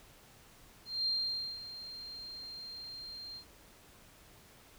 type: tone with ADSR envelope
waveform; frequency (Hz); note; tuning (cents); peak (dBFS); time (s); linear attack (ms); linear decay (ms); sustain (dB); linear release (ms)
sine; 4186; C8; 0; -29; 0.85-3.45; 210; 530; -14; 87
effects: pink hiss -59 dBFS RMS until 4.78 s